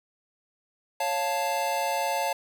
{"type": "chord", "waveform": "square", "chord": "Db augmented", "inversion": "none", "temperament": "equal", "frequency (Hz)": [554.4, 698.5, 880], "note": ["Db5", "F5", "A5"], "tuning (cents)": [0, 0, 0], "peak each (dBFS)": [-32, -31, -29], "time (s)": [1, 2.33], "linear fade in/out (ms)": 5, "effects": []}